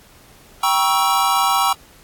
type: chord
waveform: square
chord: G diminished seventh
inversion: none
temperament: equal with one note detuned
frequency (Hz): 784 / 955.2 / 1108.7 / 1318.5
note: G5 / Bb5 / Db6 / Fb6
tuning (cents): 0 / +42 / 0 / 0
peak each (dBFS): -21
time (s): 0.63-1.73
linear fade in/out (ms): 5
effects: pink hiss -48 dBFS RMS until 2.03 s + AAC 64 kbps